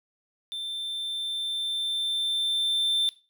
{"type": "tone with level ramp", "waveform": "triangle", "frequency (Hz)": 3560, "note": "A7", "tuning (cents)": 20, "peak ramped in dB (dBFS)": [-30, -20], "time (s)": [0.52, 3.09], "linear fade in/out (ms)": 0, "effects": ["noise-tail reverb RT60 0.3 s tail -17 dB re dry"]}